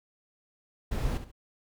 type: noise with echo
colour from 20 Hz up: brown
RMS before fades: -29 dBFS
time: 0.91-1.18 s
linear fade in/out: 10 ms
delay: 68 ms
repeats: 2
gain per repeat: -10 dB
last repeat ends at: 1.316 s
effects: none